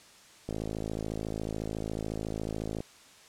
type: click train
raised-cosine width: 2 ms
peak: -21 dBFS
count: 126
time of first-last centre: 0.49-2.805 s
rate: 54 Hz
effects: white hiss -55 dBFS RMS until 3.28 s + low-pass 8000 Hz 12 dB/octave